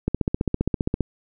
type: click train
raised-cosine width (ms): 3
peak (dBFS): -8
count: 15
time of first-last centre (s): 0.08-1.007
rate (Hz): 15.1
effects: none